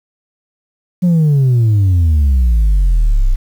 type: exponential sweep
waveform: sine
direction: down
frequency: 183 to 30.2 Hz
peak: -5 dBFS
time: 1.02-3.36 s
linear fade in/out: 20 ms
effects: tanh soft clip ceiling -7 dBFS + 7-bit